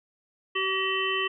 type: harmonic tone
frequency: 381.9 Hz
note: G4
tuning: 45 cents flat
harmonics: 1 / 3 / 5 / 7 / 8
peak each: -31 / -31 / -31 / -31 / -31 dBFS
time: 0.55-1.28 s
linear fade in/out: 10 ms
effects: none